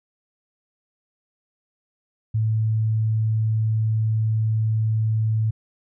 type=tone; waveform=sine; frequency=110 Hz; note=A2; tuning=in tune; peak=-18 dBFS; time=2.34-5.51 s; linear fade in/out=10 ms; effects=none